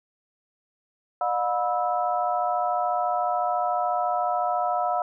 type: tone cluster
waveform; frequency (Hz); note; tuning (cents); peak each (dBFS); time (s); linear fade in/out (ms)
sine; 604 / 718 / 979 / 1308; D5 / F5 / B5 / E6; +48 / +48 / -15 / -14; -31 / -24 / -30 / -30; 1.21-5.02; 2
effects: none